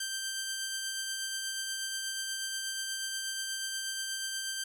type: tone with tremolo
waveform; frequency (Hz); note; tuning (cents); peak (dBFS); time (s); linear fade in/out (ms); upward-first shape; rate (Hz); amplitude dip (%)
10% pulse; 1568; G6; 0; -24; 0-4.64; 5; triangle; 8.3; 30
effects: none